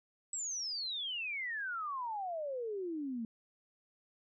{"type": "exponential sweep", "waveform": "sine", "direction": "down", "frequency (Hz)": [7902, 220], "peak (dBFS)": -36, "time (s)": [0.33, 3.25], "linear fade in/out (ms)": 2, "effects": []}